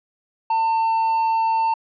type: tone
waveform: triangle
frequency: 899 Hz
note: A5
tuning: 37 cents sharp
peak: -15 dBFS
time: 0.5-1.74 s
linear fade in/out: 5 ms
effects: resampled to 11025 Hz